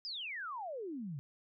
sine exponential sweep, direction down, 5170 to 130.81 Hz, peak -39 dBFS, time 0.05-1.19 s, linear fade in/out 0 ms, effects none

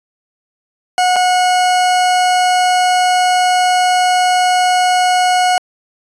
40% pulse tone with dropouts, 729 Hz, F#5, 26 cents flat, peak -9 dBFS, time 0.98-5.58 s, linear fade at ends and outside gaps 1 ms, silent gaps 1.16-1.164 s, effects resampled to 22050 Hz

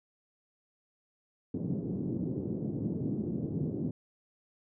pink band-pass noise, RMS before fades -34 dBFS, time 1.54-3.91 s, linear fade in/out 2 ms, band 120 to 360 Hz, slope 24 dB/octave, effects none

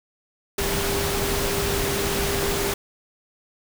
sine tone in noise, 398.9 Hz, G4, 30 cents sharp, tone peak -27 dBFS, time 0.58-2.74 s, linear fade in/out 5 ms, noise pink, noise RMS -25 dBFS, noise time 0.58-2.74 s, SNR -5 dB, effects none

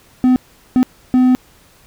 triangle tone bursts at uneven times, 253.7 Hz, B3, 47 cents sharp, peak -6 dBFS, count 3, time 0.24-0.36 / 0.76-0.83 / 1.14-1.35 s, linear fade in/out 0 ms, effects pink hiss -49 dBFS RMS until 1.86 s

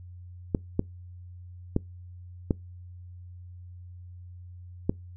clicks, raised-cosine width 3 ms, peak -10 dBFS, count 5, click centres 0.548 / 0.794 / 1.764 / 2.508 / 4.895 s, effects noise-tail reverb RT60 0.2 s tail -24 dB re dry + added 89 Hz sine -42 dBFS peak until 5.16 s

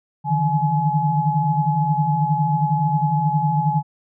sine tone cluster, 146.6 / 156.2 / 168.7 / 847 Hz, D3 / D#3 / E3 / G#5, -3 / +7 / +40 / +34 cents, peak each -22 / -21 / -28 / -20 dBFS, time 0.24-3.83 s, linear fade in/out 50 ms, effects none

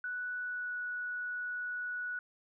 sine tone with pitch glide, 1480 to 1470.6 Hz, F#6 to F#6, 0 to -11 cents, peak -35 dBFS, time 0.04-2.19 s, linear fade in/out 2 ms, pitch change -11 cents, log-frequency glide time 0.38-0.76 s, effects none

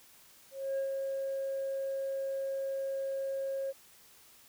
sine tone with ADSR envelope, 542 Hz, C#5, 39 cents flat, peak -27 dBFS, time 0.51-3.73 s, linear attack 270 ms, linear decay 96 ms, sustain -4 dB, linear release 34 ms, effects tanh soft clip ceiling -29 dBFS + white hiss -59 dBFS RMS until 4.48 s

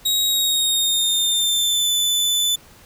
sawtooth tone with pitch glide, 3800 to 3505 Hz, A#7 to A7, +33 to -7 cents, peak -14 dBFS, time 0.05-2.56 s, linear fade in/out 10 ms, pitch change -140 cents, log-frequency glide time 0.27-1.91 s, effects pink hiss -48 dBFS RMS until 2.85 s

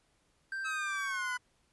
triangle tone with pitch glide, 1570 to 1464.9 Hz, G6 to F#6, +2 to -18 cents, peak -33 dBFS, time 0.52-1.37 s, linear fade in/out 2 ms, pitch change -120 cents, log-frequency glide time 1.08-1.2 s
25% pulse exponential sweep, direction down, 1300 to 995 Hz, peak -33 dBFS, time 0.64-1.38 s, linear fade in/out 20 ms
effects pink hiss -72 dBFS RMS until 1.72 s + resampled to 24000 Hz

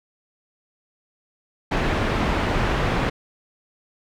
pink low-pass noise, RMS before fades -22 dBFS, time 1.71-3.1 s, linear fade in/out 10 ms, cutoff 2300 Hz, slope 12 dB/octave, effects none

